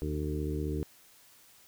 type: harmonic tone with a mistuned harmonic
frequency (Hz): 75.6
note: D#2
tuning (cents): -49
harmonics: 1 / 2 / 3 / 4 / 5 / 6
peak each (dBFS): -34 / -37 / -44 / -37 / -39 / -41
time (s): 0.02-0.83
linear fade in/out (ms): 0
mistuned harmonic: 6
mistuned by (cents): -19
effects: white hiss -59 dBFS RMS until 1.67 s